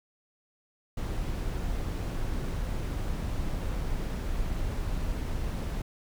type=noise; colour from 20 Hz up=brown; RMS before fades=-31 dBFS; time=0.97-5.82 s; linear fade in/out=5 ms; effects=none